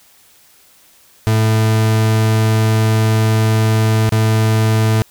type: tone with dropouts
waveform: 40% pulse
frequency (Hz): 110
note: A2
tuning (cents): 0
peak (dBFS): -10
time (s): 1.27-5.02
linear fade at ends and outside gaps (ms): 0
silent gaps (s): 4.092-4.122
effects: white hiss -49 dBFS RMS until 5.1 s